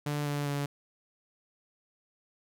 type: tone with pitch steps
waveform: sawtooth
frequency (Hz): 146.83 / 144.81 / 142.81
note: D3 / D3 / D3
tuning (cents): 0 / -24 / -48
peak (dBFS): -26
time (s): 0.06-0.66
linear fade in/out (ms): 5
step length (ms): 200
effects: none